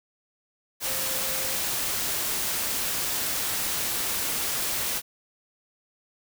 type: tone in noise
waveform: sine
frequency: 528 Hz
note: C5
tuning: 16 cents sharp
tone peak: -39 dBFS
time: 0.82-1.57 s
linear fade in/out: 50 ms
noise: white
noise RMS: -28 dBFS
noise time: 0.8-5.02 s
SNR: -14 dB
effects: none